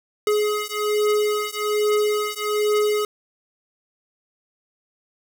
square beating tone pair, 420 / 421.2 Hz, G#4 / G#4, +19 / +24 cents, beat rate 1.2 Hz, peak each -23 dBFS, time 0.27-3.05 s, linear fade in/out 2 ms, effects none

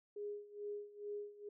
sine tone with tremolo, 412.7 Hz, G#4, 11 cents flat, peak -40 dBFS, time 0.16-1.49 s, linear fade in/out 5 ms, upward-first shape sine, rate 2.3 Hz, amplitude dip 85%, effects none

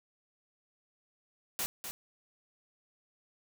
white noise with echo, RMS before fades -34 dBFS, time 1.59-1.66 s, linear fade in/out 0 ms, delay 250 ms, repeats 1, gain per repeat -7 dB, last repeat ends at 1.91 s, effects none

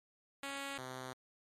5% pulse tone pair in turn, 277.2 / 129.02 Hz, C#4 / C3, 0 / -24 cents, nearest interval octave + minor second, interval 1324 cents, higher first, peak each -29 / -32 dBFS, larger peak first, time 0.43-0.78 / 0.78-1.13 s, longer neither, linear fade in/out 2 ms, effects low-pass 12000 Hz 12 dB/octave + MP3 64 kbps

